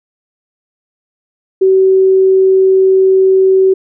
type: tone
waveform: sine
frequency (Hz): 380.4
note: F#4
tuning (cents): +48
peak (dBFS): -5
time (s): 1.61-3.74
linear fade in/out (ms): 10
effects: none